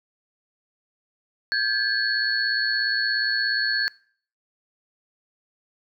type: tone cluster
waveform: sine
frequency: 1592 / 1709 / 4395 Hz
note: G6 / G#6 / C#8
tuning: +26 / +49 / -16 cents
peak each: -25 dBFS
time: 1.52-3.88 s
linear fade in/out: 0 ms
effects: noise-tail reverb RT60 0.5 s tail -23 dB re dry